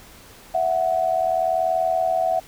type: tone pair together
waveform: sine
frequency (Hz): 659.3 / 740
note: E5 / F#5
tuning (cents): 0 / 0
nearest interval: major second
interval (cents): 200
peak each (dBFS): -21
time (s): 0.54-2.4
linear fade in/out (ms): 10
effects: pink hiss -46 dBFS RMS until 2.47 s